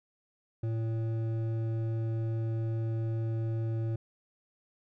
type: tone with hard clipping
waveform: triangle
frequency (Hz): 112.8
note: A2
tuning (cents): +44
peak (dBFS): -31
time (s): 0.63-3.96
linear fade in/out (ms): 5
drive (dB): 13
effects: none